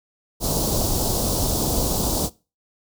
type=band-stop noise; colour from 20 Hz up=pink; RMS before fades=-22 dBFS; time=0.4-2.3 s; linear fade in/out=50 ms; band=880 to 4300 Hz; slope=24 dB/octave; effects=noise-tail reverb RT60 0.3 s tail -21 dB re dry